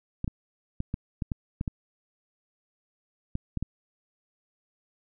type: clicks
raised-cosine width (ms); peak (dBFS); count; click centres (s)
5; -17; 11; 0.244 / 0.278 / 0.804 / 0.941 / 1.222 / 1.318 / 1.611 / 1.678 / 3.354 / 3.573 / 3.626
effects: none